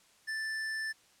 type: tone with hard clipping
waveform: sine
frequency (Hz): 1762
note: A6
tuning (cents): +2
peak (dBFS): -35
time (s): 0.27-0.93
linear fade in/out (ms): 20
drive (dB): 16
effects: white hiss -64 dBFS RMS until 1.2 s + low-pass 9000 Hz 12 dB/octave